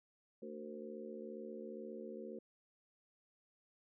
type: harmonic tone with a mistuned harmonic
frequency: 74.8 Hz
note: D2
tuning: 32 cents sharp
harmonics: 3 / 4 / 5 / 6 / 7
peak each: -50 / -56 / -50 / -51 / -52 dBFS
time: 0.42-2.39 s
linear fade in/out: 5 ms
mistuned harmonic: 6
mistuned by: +48 cents
effects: none